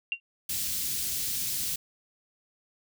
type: tone with exponential decay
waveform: sine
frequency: 2762 Hz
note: F7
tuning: 20 cents flat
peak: -22 dBFS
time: 0.12-0.2 s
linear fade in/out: 1 ms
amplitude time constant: 16 ms
type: band-stop noise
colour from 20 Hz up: white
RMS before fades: -31 dBFS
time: 0.49-1.76 s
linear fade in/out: 5 ms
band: 210 to 3400 Hz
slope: 12 dB/octave
effects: none